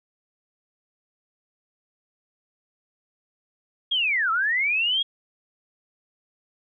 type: linear two-way sweep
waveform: sine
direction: down then up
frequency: 3322 to 1276 to 3322 Hz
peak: -20 dBFS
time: 3.91-5.03 s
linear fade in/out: 10 ms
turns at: 4.31 s
effects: none